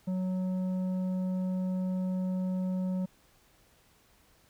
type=tone with tanh clipping; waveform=sine; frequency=185 Hz; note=F#3; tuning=in tune; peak=-30 dBFS; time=0.07-3.06 s; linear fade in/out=10 ms; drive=8 dB; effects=pink hiss -64 dBFS RMS until 4.49 s